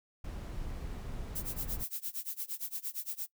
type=noise; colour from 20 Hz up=brown; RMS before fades=-40 dBFS; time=0.24-1.84 s; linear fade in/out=5 ms
type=noise with tremolo; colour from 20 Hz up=violet; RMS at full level=-36 dBFS; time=1.35-3.27 s; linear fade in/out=10 ms; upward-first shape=sine; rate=8.7 Hz; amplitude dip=95%
effects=noise-tail reverb RT60 0.1 s tail -21 dB re dry